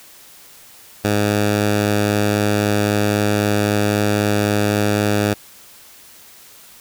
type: tone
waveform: 10% pulse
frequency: 103.8 Hz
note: G#2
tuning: in tune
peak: -7 dBFS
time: 1.04-5.34 s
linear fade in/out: 10 ms
effects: white hiss -44 dBFS RMS until 6.8 s